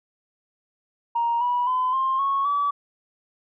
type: tone with pitch steps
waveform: sine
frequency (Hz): 937 / 975.7 / 1015.9 / 1057.8 / 1101.5 / 1146.9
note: A#5 / B5 / B5 / C6 / C#6 / D6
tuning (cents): +9 / -21 / +49 / +19 / -11 / -41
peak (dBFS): -19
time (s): 1.15-2.71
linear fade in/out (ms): 10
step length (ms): 260
effects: tanh soft clip ceiling -15 dBFS